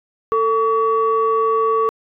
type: tone pair together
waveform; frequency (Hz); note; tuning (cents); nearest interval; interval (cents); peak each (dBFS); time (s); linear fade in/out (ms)
sine; 446.7 / 1134.1; A4 / C#6; +26 / +39; octave + major third; 1613; -16; 0.32-1.89; 0
effects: tanh soft clip ceiling -7 dBFS